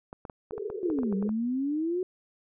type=clicks; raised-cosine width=1 ms; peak=-26 dBFS; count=12; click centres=0.129 / 0.252 / 0.298 / 0.509 / 0.58 / 0.701 / 0.901 / 0.988 / 1.033 / 1.126 / 1.226 / 1.292 s
type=band-pass noise; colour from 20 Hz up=white; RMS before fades=-36 dBFS; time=0.52-1.28 s; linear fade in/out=5 ms; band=380 to 450 Hz; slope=96 dB/octave
type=exponential two-way sweep; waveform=sine; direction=down then up; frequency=374.2 to 190.1 to 374.2 Hz; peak=-26 dBFS; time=0.83-2.03 s; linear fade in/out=2 ms; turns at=1.15 s
effects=none